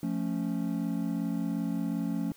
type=chord; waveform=triangle; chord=F augmented; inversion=none; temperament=equal; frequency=174.61 / 220 / 277.2 Hz; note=F3 / A3 / C#4; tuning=0 / 0 / 0 cents; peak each=-31 dBFS; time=0.03-2.32 s; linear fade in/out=2 ms; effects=white hiss -58 dBFS RMS until 2.36 s